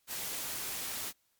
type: noise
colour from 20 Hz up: white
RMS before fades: -38 dBFS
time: 0.07-1.13 s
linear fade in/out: 50 ms
effects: white hiss -74 dBFS RMS until 1.39 s + MP3 96 kbps